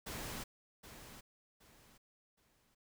pink noise with echo, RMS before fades -44 dBFS, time 0.06-0.44 s, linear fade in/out 10 ms, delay 770 ms, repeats 3, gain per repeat -10 dB, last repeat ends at 2.75 s, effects none

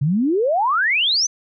sine exponential sweep, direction up, 131.7 to 6272 Hz, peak -15 dBFS, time 0.01-1.27 s, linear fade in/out 10 ms, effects none

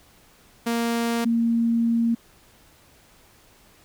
sawtooth / sine tone pair in turn, 233.1 / 231.6 Hz, A#3 / A#3, 0 / -11 cents, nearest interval unison, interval 11 cents, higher first, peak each -18 dBFS, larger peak neither, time 0.66-1.25 / 1.25-2.15 s, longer second, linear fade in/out 10 ms, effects pink hiss -55 dBFS RMS until 3.84 s

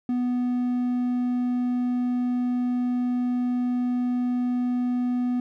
triangle tone, 246.9 Hz, B3, in tune, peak -20 dBFS, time 0.09-5.4 s, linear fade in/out 2 ms, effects none

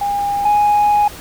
sine tone pair in turn, 810 / 829.9 Hz, G#5 / G#5, -43 / -1 cents, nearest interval unison, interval 42 cents, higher second, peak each -15 / -8 dBFS, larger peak second, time 0.01-0.45 / 0.45-1.08 s, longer second, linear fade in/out 5 ms, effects tanh soft clip ceiling -8 dBFS + pink hiss -34 dBFS RMS until 1.2 s

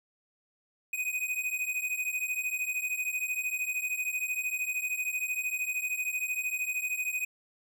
square beating tone pair, 2489 / 2502 Hz, D#7 / D#7, 0 / +9 cents, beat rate 13 Hz, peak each -35 / -33 dBFS, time 0.93-7.25 s, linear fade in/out 5 ms, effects none

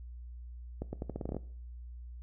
accelerating click train, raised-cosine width 2 ms, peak -23 dBFS, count 11, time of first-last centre 0.82-1.367 s, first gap 110 ms, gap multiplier 0.83, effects noise-tail reverb RT60 0.5 s tail -18 dB re dry + added 60 Hz sine -43 dBFS peak until 2.22 s

